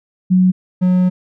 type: tone pair in turn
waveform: sine / triangle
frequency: 184.2 / 182.29 Hz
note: F#3 / F#3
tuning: -7 / -26 cents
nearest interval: unison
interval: 19 cents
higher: first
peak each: -8 dBFS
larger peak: neither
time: 0.3-0.52 / 0.81-1.1 s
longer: second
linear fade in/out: 20 ms
effects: none